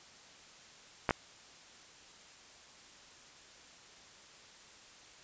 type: clicks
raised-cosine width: 0.5 ms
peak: -13 dBFS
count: 2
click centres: 1.092 / 1.108 s
effects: white hiss -56 dBFS RMS until 5.23 s + resampled to 16000 Hz